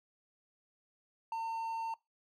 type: tone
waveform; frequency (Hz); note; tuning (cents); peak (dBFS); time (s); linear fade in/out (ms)
triangle; 906; A#5; -50; -32; 1.32-1.94; 2
effects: noise-tail reverb RT60 0.2 s tail -22 dB re dry + MP3 64 kbps